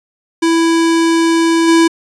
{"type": "tone with level steps", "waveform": "square", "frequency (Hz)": 330.6, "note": "E4", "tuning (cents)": 5, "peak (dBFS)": [-10, -7], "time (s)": [0.42, 1.88], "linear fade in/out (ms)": 10, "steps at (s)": 1.67, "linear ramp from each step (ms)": 20, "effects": ["resampled to 22050 Hz"]}